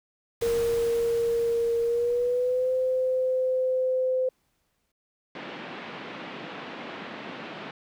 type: noise with exponential decay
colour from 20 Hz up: pink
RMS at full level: -36 dBFS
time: 0.41-4.92 s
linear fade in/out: 5 ms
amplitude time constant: 980 ms
type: tone with pitch glide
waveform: sine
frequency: 466.2 to 514.3 Hz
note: A#4 to C5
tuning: 0 to -30 cents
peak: -22 dBFS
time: 0.42-4.29 s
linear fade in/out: 5 ms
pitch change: +170 cents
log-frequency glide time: 1.83-2.72 s
type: band-pass noise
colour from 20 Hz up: pink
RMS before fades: -39 dBFS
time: 5.35-7.71 s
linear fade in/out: 2 ms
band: 180 to 3300 Hz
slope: 24 dB/octave
effects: none